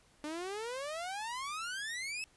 sawtooth exponential sweep, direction up, 293.7 to 2647 Hz, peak -34 dBFS, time 0.24-2.24 s, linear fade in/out 0 ms, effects pink hiss -66 dBFS RMS until 2.36 s + resampled to 24000 Hz

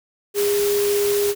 sine tone in noise, 408.4 Hz, G#4, 29 cents flat, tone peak -17 dBFS, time 0.34-1.35 s, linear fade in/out 50 ms, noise white, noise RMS -27 dBFS, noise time 0.34-1.35 s, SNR +7 dB, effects none

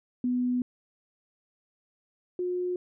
sine tone pair in turn, 248.2 / 359.7 Hz, B3 / F#4, +9 / -49 cents, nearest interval tritone, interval 642 cents, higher second, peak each -24 / -27 dBFS, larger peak first, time 0.24-0.62 / 2.39-2.76 s, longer first, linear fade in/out 2 ms, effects none

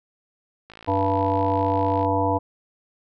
click train, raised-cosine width 0.3 ms, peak -26 dBFS, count 75, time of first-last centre 0.7-2.048 s, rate 54.9 Hz
harmonic tone, 97.4 Hz, G2, 11 cents flat, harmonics 1 / 3 / 5 / 7 / 9 / 10, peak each -26 / -26 / -26 / -26 / -26 / -26 dBFS, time 0.87-2.39 s, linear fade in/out 20 ms
effects none

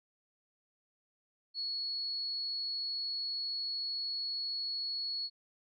sine tone, 4367 Hz, C#8, 27 cents flat, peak -34 dBFS, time 1.54-5.3 s, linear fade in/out 50 ms, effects none

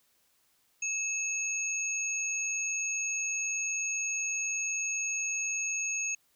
sine tone pair together, 2605 / 6568 Hz, E7 / G#8, -21 / -20 cents, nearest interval octave + major third, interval 1601 cents, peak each -33 / -32 dBFS, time 0.82-6.15 s, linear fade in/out 5 ms, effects white hiss -70 dBFS RMS until 6.35 s

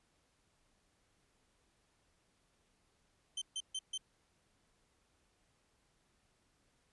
sawtooth tone bursts, 3100 Hz, G7, 20 cents flat, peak -34 dBFS, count 4, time 3.37-3.978 s, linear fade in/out 5 ms, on 47 ms, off 140 ms, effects pink hiss -75 dBFS RMS until 6.92 s + resampled to 24000 Hz

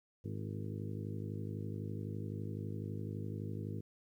harmonic tone with a mistuned harmonic, 51.91 Hz, G#1, in tune, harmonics 2 / 3 / 4 / 5 / 6 / 7 / 8 / 9, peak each -41 / -45 / -47 / -49 / -51 / -52 / -53 / -54 dBFS, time 0.24-3.81 s, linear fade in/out 10 ms, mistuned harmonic 7, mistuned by -35 cents, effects 12-bit

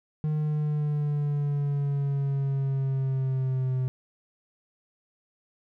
triangle exponential sweep, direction down, 153.3 to 128.3 Hz, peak -22 dBFS, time 0.24-3.88 s, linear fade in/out 0 ms, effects none

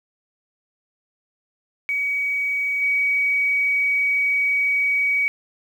sine tone with level steps, 2263 Hz, C#7, 35 cents sharp, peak -20 / -17 dBFS, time 1.89-5.28 s, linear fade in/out 0 ms, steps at 2.81 s, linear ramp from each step 20 ms, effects 8-bit

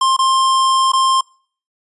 square tone with dropouts, 1057 Hz, C6, 17 cents sharp, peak -12 dBFS, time 0.01-1.21 s, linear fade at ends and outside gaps 5 ms, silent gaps 0.166-0.189 / 0.92-0.933 s, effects noise-tail reverb RT60 0.5 s tail -26 dB re dry + resampled to 24000 Hz

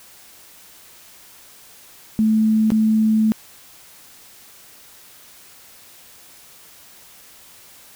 sine tone with dropouts, 218.4 Hz, A3, 13 cents flat, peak -13 dBFS, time 2.19-3.32 s, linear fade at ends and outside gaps 0 ms, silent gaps 2.704-2.719 s, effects white hiss -46 dBFS RMS until 7.95 s

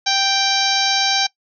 harmonic tone, 784 Hz, G5, in tune, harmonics 1 / 2 / 3 / 4 / 5 / 6 / 7 / 8, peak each -21 / -25 / -26 / -25 / -21 / -24 / -24 / -27 dBFS, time 0.06-1.27 s, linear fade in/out 10 ms, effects noise-tail reverb RT60 0.1 s tail -20 dB re dry

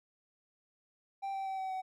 triangle tone with pitch steps, 784 / 776.3 / 768.8 / 761.2 / 753.8 Hz, G5 / G5 / G5 / F#5 / F#5, 0 / -17 / -34 / +49 / +32 cents, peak -33 dBFS, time 1.22-1.82 s, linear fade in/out 20 ms, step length 120 ms, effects none

